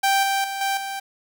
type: tone with level steps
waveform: sawtooth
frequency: 784 Hz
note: G5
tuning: in tune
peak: -13 / -16 / -23 / -17 / -24 dBFS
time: 0.03-1 s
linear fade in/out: 10 ms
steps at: 0.23 / 0.44 / 0.61 / 0.77 s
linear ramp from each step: 2 ms
effects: 8-bit